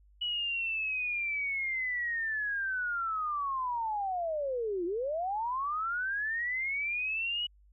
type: linear two-way sweep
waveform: sine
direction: down then up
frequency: 2945 to 333.7 to 2945 Hz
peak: -30 dBFS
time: 0.21-7.47 s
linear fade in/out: 10 ms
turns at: 4.85 s
effects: added 50 Hz sine -58 dBFS peak until 7.72 s